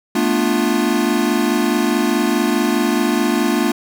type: chord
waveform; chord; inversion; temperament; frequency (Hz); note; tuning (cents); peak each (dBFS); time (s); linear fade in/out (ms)
square; B half-diminished seventh; third; equal with one note detuned; 220 / 244.8 / 293.7 / 349.2; A3 / B3 / D4 / F4; 0 / -15 / 0 / 0; -21; 0.15-3.72; 5
effects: none